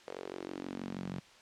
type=tone with high-pass filter sweep; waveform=sawtooth; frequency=46.25 Hz; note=F#1; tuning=in tune; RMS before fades=-42 dBFS; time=0.07-1.2 s; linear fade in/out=10 ms; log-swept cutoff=490 to 160 Hz; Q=3.2; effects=white hiss -58 dBFS RMS until 1.41 s + low-pass 5000 Hz 12 dB/octave